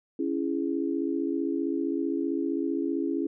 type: chord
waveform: sine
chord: C# minor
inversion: none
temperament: just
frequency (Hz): 277.2 / 332.6 / 415.8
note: C#4 / E4 / G#4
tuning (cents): 0 / +16 / +2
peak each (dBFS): -29 / -29 / -34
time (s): 0.19-3.27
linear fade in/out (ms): 5
effects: none